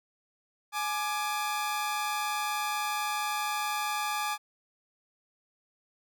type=tone pair together; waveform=sawtooth; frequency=840 / 1187.9 Hz; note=G#5 / D6; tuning=+19 / +19 cents; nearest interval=tritone; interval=600 cents; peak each=-28 / -29 dBFS; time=0.72-4.38 s; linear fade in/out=50 ms; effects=none